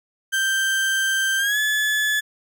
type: tone with pitch glide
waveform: 35% pulse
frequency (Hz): 1568 to 1719.8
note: G6 to A6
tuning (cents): 0 to -40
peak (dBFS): -17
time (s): 0.32-2.21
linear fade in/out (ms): 20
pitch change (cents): +160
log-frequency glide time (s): 1.37-1.59
effects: none